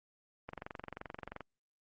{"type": "click train", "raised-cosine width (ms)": 0.5, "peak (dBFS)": -27, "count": 22, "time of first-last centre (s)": [0.49, 1.407], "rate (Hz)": 22.9, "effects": ["Opus 24 kbps"]}